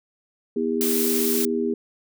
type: harmonic tone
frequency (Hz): 80.7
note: E2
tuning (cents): -36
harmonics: 3 / 4 / 5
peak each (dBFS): -25 / -28 / -24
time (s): 0.56-1.74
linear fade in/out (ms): 5
type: noise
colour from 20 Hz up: blue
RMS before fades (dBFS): -25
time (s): 0.81-1.45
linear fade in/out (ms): 0
effects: none